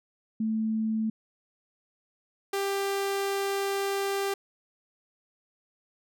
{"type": "tone pair in turn", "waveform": ["sine", "sawtooth"], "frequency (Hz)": [220, 395.2], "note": ["A3", "G4"], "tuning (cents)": [0, 14], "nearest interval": "minor seventh", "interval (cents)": 1014, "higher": "second", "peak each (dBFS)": [-25, -23], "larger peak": "second", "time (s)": [[0.4, 1.1], [2.53, 4.34]], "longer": "second", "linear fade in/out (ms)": 5, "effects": []}